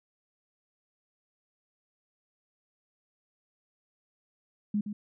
sine tone with echo, 207.7 Hz, G#3, in tune, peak -25 dBFS, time 4.74-4.81 s, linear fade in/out 5 ms, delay 120 ms, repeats 1, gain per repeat -8 dB, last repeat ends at 4.93 s, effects none

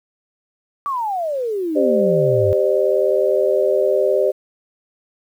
sine exponential sweep, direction down, 1172 to 92.8 Hz, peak -19 dBFS, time 0.86-2.53 s, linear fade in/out 0 ms
sine chord, G suspended fourth, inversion none, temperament equal with one note detuned, 392 / 523.3 / 602.8 Hz, G4 / C5 / D5, 0 / 0 / +45 cents, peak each -18 dBFS, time 1.75-4.32 s, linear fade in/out 20 ms
effects 8-bit

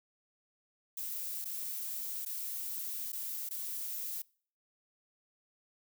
violet noise with dropouts, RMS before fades -39 dBFS, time 0.97-4.22 s, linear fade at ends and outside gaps 5 ms, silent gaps 1.445-1.454 / 2.25-2.26 / 3.121-3.129 / 3.49-3.508 s, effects noise-tail reverb RT60 0.5 s tail -25 dB re dry

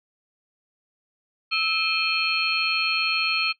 sine tone cluster, 1309 / 2417 / 2584 / 3131 / 4289 Hz, E6 / D7 / E7 / G7 / C8, -13 / +49 / -35 / -3 / +42 cents, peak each -29 / -26 / -27 / -30 / -26 dBFS, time 1.51-3.53 s, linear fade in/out 20 ms, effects noise-tail reverb RT60 0.1 s tail -19 dB re dry

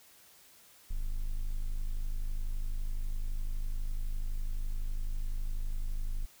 triangle tone, 25.96 Hz, G#0, in tune, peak -28 dBFS, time 0.9-6.26 s, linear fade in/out 10 ms, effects white hiss -59 dBFS RMS until 6.4 s

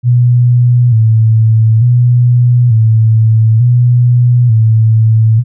sine tone with vibrato, 116.54 Hz, A#2, in tune, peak -4 dBFS, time 0.03-5.44 s, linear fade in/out 50 ms, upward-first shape square, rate 0.56 Hz, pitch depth 81 cents each way, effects none

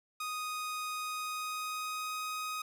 sawtooth tone with pitch glide, 1244.5 to 1253.9 Hz, D#6 to D#6, 0 to +13 cents, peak -32 dBFS, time 0.2-2.62 s, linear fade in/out 5 ms, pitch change +13 cents, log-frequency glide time 0.91-2.15 s, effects none

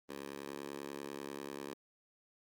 10% pulse tone with high-pass filter, 70.2 Hz, C#2, 22 cents sharp, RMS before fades -45 dBFS, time 0.09-1.74 s, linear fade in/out 5 ms, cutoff 340 Hz, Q 1.2, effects Opus 32 kbps

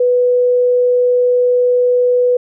sine tone, 493.9 Hz, B4, in tune, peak -9 dBFS, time 0-2.37 s, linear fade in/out 5 ms, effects none

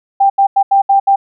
sine tone bursts at uneven times, 789 Hz, G5, 11 cents sharp, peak -6 dBFS, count 6, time 0.2-0.3 / 0.38-0.47 / 0.56-0.63 / 0.71-0.82 / 0.89-1 / 1.07-1.16 s, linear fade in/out 10 ms, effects none

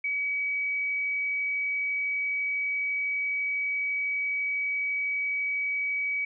sine tone, 2273 Hz, C#7, 43 cents sharp, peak -26 dBFS, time 0.04-6.25 s, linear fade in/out 5 ms, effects none

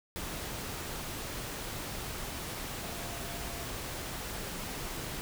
sine tone in noise, 688 Hz, F5, 26 cents flat, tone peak -48 dBFS, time 2.83-3.64 s, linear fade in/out 0 ms, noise pink, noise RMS -39 dBFS, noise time 0.16-5.21 s, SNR -12 dB, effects none

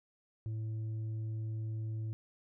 sine tone with tanh clipping, 110 Hz, A2, in tune, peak -36 dBFS, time 0.46-2.13 s, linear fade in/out 0 ms, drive 4 dB, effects none

